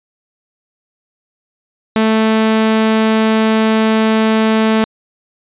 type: tone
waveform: sawtooth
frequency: 220 Hz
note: A3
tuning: in tune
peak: -6 dBFS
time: 1.96-4.84 s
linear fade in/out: 0 ms
effects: resampled to 8000 Hz